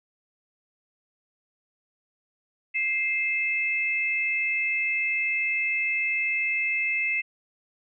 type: tone pair together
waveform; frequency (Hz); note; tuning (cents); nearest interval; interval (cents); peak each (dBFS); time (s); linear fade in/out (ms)
sine; 2100 / 2613; C7 / E7; +6 / -16; major third; 378; -26; 2.74-7.22; 20
effects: none